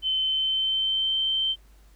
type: tone with pitch glide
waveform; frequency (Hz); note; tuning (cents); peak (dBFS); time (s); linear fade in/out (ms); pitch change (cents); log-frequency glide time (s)
sine; 3068 to 3113; G7 to G7; -38 to -13; -22; 0.02-1.56; 50; +25; 0.21-1.16
effects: added 50 Hz sine -51 dBFS peak until 1.95 s + pink hiss -62 dBFS RMS until 1.95 s

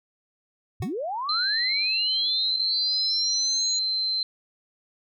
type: linear sweep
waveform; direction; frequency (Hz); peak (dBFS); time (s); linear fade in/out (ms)
sine; up; 73 to 6840; -27; 0.8-3.79; 5
type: tone with exponential decay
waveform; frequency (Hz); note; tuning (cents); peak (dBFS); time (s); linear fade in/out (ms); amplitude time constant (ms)
25% pulse; 370; F#4; 0; -26; 0.82-0.94; 5; 25
type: tone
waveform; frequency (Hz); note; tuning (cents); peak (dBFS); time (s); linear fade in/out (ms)
sine; 4100; C8; -36; -23; 1.29-4.23; 2
effects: none

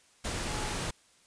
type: tone in noise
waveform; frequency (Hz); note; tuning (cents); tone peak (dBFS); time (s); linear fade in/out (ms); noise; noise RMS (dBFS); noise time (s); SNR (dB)
sine; 848; G#5; +36; -41; 0.47-0.74; 10; pink; -34; 0.24-0.91; -10
effects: white hiss -63 dBFS RMS until 1.26 s + resampled to 22050 Hz

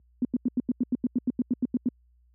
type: tone bursts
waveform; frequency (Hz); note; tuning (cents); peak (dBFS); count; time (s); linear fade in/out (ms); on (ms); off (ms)
sine; 246.9; B3; 0; -20; 15; 0.22-1.887; 2; 29; 88
effects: added 60 Hz sine -43 dBFS peak until 2.34 s + high-pass 150 Hz 12 dB/octave

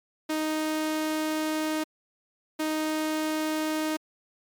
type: tone bursts at uneven times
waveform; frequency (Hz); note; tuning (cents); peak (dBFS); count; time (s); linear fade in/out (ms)
sawtooth; 311.1; D#4; 0; -22; 2; 0.29-1.84 / 2.59-3.97; 10
effects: MP3 96 kbps

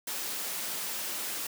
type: noise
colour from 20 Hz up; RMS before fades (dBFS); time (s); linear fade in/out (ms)
white; -35; 0.07-1.47; 5
effects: high-pass 200 Hz 12 dB/octave

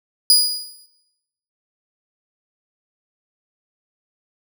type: tone with exponential decay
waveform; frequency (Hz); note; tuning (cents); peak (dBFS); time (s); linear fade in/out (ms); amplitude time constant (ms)
sawtooth; 4909; D#8; -24; -5; 0.3-0.86; 1; 120
effects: noise-tail reverb RT60 0.9 s tail -17 dB re dry

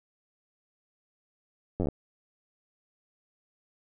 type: slowing click train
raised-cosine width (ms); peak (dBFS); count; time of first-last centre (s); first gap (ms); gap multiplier
2; -16; 8; 1.8-1.887; 10; 1.07
effects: none

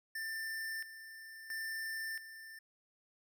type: tone with tremolo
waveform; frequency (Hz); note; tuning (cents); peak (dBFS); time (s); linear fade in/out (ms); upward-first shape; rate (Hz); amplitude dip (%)
square; 1786; A6; +25; -39; 0.15-2.59; 5; square; 0.74; 70
effects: none

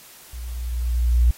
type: tone with level ramp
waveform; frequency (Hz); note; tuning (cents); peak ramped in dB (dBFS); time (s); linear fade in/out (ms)
sine; 59.8; A#1; +45; -31 to -11; 0.33-1.31; 5
effects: white hiss -46 dBFS RMS until 1.37 s + AAC 48 kbps

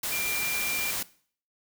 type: tone in noise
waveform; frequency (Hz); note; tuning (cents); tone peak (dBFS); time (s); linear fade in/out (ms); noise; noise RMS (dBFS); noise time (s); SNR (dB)
sine; 2379; D7; +22; -30; 0.12-0.91; 5; white; -31; 0.03-1.03; -2
effects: noise-tail reverb RT60 0.5 s tail -19 dB re dry

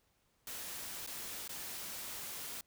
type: noise with dropouts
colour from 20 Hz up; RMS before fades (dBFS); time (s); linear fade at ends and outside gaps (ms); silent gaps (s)
white; -44; 0.47-2.61; 2; 1.064-1.073 / 1.478-1.492
effects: pink hiss -75 dBFS RMS until 2.66 s

